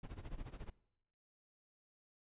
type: noise with tremolo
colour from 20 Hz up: brown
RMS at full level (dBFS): -44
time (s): 0.03-0.7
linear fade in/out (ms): 5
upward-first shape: sine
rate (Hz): 14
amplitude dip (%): 85
effects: noise-tail reverb RT60 0.8 s tail -21 dB re dry + resampled to 8000 Hz